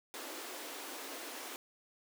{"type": "high-pass noise", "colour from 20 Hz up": "pink", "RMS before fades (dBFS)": -45, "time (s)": [0.14, 1.56], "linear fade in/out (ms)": 0, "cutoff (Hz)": 270, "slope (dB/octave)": 48, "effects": []}